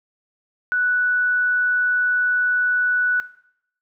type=tone; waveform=sine; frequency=1480 Hz; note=F#6; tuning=in tune; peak=-17 dBFS; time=0.72-3.2 s; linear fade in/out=0 ms; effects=noise-tail reverb RT60 0.7 s tail -17 dB re dry